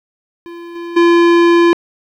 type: tone with level steps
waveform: square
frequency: 341.9 Hz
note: F4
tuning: 37 cents flat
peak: -29 / -24 / -7 dBFS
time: 0.46-1.73 s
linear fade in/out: 0 ms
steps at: 0.75 / 0.96 s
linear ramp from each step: 10 ms
effects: low-pass 3000 Hz 12 dB/octave + 8-bit